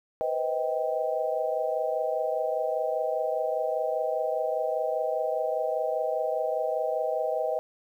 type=tone cluster; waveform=sine; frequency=491 / 516 / 632 / 784 Hz; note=B4 / C5 / D#5 / G5; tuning=-10 / -24 / +27 / 0 cents; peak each=-32 / -33 / -28 / -33 dBFS; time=0.21-7.59 s; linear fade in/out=0 ms; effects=10-bit